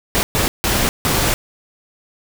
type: noise bursts at uneven times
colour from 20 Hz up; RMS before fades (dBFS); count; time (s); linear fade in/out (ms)
pink; -17; 4; 0.15-0.23 / 0.35-0.48 / 0.64-0.89 / 1.05-1.34; 0
effects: none